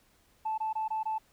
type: tone bursts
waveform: sine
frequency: 875 Hz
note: A5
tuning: 10 cents flat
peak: -28 dBFS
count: 5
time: 0.45-1.184 s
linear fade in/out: 10 ms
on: 130 ms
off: 21 ms
effects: tanh soft clip ceiling -25 dBFS + pink hiss -66 dBFS RMS until 1.32 s